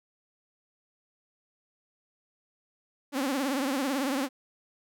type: tone with vibrato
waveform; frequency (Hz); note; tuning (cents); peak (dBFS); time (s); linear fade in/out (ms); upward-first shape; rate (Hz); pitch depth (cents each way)
sawtooth; 271.5; C#4; -36; -23; 3.12-4.29; 50; triangle; 18; 150
effects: none